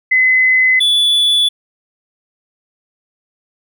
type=tone pair in turn; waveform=sine / triangle; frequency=2032 / 3449 Hz; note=B6 / A7; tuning=+49 / -35 cents; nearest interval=major sixth; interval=916 cents; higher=second; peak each=-8 dBFS; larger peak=neither; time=0.11-0.8 / 0.8-1.49 s; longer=neither; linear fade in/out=10 ms; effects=none

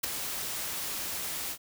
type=noise with ADSR envelope; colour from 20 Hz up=white; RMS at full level=-26 dBFS; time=0.03-1.58 s; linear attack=12 ms; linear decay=7 ms; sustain=-9 dB; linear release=71 ms; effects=none

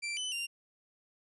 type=tone with pitch steps; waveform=sawtooth; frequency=2349 / 3014 / 2782 Hz; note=D7 / F#7 / F7; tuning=0 / +31 / -7 cents; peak=-31 dBFS; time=0.02-0.47 s; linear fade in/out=20 ms; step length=150 ms; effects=resampled to 24000 Hz

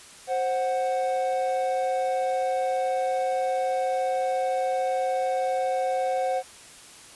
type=tone pair together; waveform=triangle; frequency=526 / 739.9 Hz; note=C5 / F#5; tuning=+9 / 0 cents; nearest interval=tritone; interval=591 cents; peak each=-24 dBFS; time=0.27-6.43 s; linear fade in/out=50 ms; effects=white hiss -47 dBFS RMS until 7.15 s + resampled to 24000 Hz

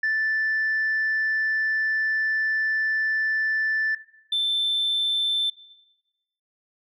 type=tone pair in turn; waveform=sine; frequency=1760 / 3543 Hz; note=A6 / A7; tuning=0 / +11 cents; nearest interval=octave; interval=1211 cents; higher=second; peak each=-19 dBFS; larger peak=neither; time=0.03-3.95 / 4.32-5.5 s; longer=first; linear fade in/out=5 ms; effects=noise-tail reverb RT60 1.0 s tail -18 dB re dry + tanh soft clip ceiling -18 dBFS

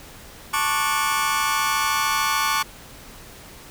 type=chord; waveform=sawtooth; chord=D major seventh; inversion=second; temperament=just; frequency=881 / 1101.2 / 1174.7 / 1468.3 Hz; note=A5 / C#6 / D6 / F#6; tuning=+2 / -12 / 0 / -14 cents; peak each=-23 / -20 / -21 / -24 dBFS; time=0.53-2.63 s; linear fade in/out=10 ms; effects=pink hiss -43 dBFS RMS until 3.7 s

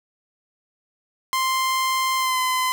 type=tone with pitch glide; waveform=sawtooth; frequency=1046.5 to 1023.8 Hz; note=C6 to C6; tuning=0 to -38 cents; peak=-16 dBFS; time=1.33-2.72 s; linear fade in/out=0 ms; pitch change=-38 cents; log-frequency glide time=2.17-2.39 s; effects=none

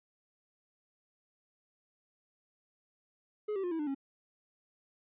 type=tone with pitch steps; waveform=triangle; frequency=422 / 387 / 354.9 / 325.4 / 298.4 / 273.6 Hz; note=G#4 / G4 / F4 / E4 / D4 / C#4; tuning=+28 / -22 / +28 / -22 / +28 / -23 cents; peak=-30 dBFS; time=3.48-3.948 s; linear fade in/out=10 ms; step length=78 ms; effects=resampled to 8000 Hz

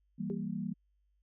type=chord; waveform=sine; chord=E diminished; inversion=none; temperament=equal; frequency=164.81 / 196 / 233.1 Hz; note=E3 / G3 / Bb3; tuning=0 / 0 / 0 cents; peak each=-40 / -37 / -39 dBFS; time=0.18-0.74 s; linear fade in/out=20 ms
type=tone with exponential decay; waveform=sine; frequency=399.6 Hz; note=G4; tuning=33 cents sharp; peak=-34 dBFS; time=0.3-0.49 s; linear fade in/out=0 ms; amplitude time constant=40 ms
effects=added 50 Hz sine -70 dBFS peak until 1.22 s

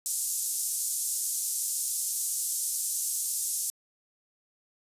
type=band-pass noise; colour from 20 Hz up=pink; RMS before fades=-31 dBFS; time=0.06-3.7 s; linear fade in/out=0 ms; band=6900 to 12000 Hz; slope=24 dB/octave; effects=resampled to 32000 Hz

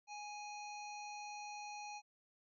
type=harmonic tone with a mistuned harmonic; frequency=830.6 Hz; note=G#5; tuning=in tune; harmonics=1 / 3 / 5 / 7 / 8; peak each=-47 / -52 / -57 / -58 / -64 dBFS; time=0.07-2.02 s; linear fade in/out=50 ms; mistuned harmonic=5; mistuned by=+24 cents; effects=none

